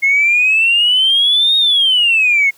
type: exponential two-way sweep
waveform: sine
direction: up then down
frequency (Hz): 2154 to 3749 to 2154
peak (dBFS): -8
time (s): 0.02-2.51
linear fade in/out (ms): 20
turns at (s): 1.57
effects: tanh soft clip ceiling -4 dBFS + white hiss -49 dBFS RMS until 2.57 s